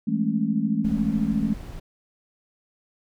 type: chord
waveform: sine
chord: A major seventh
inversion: second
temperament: just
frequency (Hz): 165 / 206.2 / 220 / 275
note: E3 / G#3 / A3 / C#4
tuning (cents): +2 / -12 / 0 / -14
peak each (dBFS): -30 / -25 / -24 / -29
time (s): 0.07-1.54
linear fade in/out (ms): 10
type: noise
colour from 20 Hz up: brown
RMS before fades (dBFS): -36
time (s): 0.84-1.8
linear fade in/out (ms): 10
effects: none